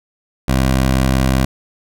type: tone with vibrato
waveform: 15% pulse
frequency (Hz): 65.41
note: C2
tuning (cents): 0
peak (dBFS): -6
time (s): 0.48-1.45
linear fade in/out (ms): 5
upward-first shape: triangle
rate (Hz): 11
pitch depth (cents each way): 10
effects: none